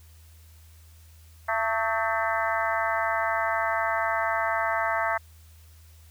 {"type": "harmonic tone with a mistuned harmonic", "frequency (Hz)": 224, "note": "A3", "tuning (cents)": 31, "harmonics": [3, 4, 5, 6, 7, 8, 9], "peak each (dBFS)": [-29, -30, -31, -32, -32, -33, -34], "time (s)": [1.48, 5.18], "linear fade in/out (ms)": 10, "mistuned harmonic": 6, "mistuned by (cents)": -69, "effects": ["added 80 Hz sine -49 dBFS peak until 6.1 s", "white hiss -59 dBFS RMS until 6.1 s"]}